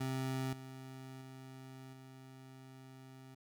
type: tone with level steps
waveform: 25% pulse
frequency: 131.6 Hz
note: C3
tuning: 10 cents sharp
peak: -32 / -44 / -46 / -49 dBFS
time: 0-3.35 s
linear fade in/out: 10 ms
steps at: 0.53 / 1.21 / 1.93 s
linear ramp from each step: 2 ms
effects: none